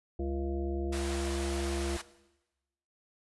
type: harmonic tone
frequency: 68.9 Hz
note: C#2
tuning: 10 cents flat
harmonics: 1 / 3 / 5 / 7 / 9 / 10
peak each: -34 / -42 / -35 / -45 / -49 / -46 dBFS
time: 0.19-1.97 s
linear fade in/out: 5 ms
type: high-pass noise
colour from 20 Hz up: pink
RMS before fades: -41 dBFS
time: 0.92-2.02 s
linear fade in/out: 10 ms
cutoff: 630 Hz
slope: 24 dB/octave
effects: noise-tail reverb RT60 1.0 s tail -17 dB re dry + resampled to 24000 Hz